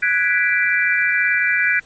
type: chord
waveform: sine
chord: G# half-diminished seventh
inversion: third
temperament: equal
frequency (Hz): 1480 / 1661.2 / 1975.5 / 2349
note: F#6 / G#6 / B6 / D7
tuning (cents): 0 / 0 / 0 / 0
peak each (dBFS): -20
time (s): 0.02-1.8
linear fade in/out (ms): 10
effects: pink hiss -50 dBFS RMS until 1.85 s + MP3 32 kbps